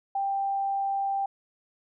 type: tone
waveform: sine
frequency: 788 Hz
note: G5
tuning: 9 cents sharp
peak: -25 dBFS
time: 0.15-1.26 s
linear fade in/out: 5 ms
effects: none